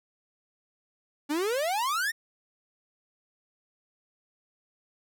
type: exponential sweep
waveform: 45% pulse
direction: up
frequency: 280.3 to 1888 Hz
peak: -26 dBFS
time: 1.29-2.12 s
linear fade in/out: 20 ms
effects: none